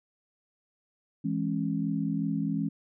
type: chord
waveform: sine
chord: C# minor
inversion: first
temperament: equal with one note detuned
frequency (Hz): 164.81 / 207.7 / 272.9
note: E3 / G#3 / C#4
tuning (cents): 0 / 0 / -27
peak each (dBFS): -31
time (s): 1.24-2.69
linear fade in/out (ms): 10
effects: none